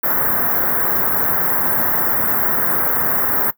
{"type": "band-stop noise", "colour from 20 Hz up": "white", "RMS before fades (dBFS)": -17, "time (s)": [0.03, 3.51], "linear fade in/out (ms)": 10, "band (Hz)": [1800, 13000], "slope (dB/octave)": 48, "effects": ["noise-tail reverb RT60 0.1 s tail -17 dB re dry", "high-pass 100 Hz 12 dB/octave"]}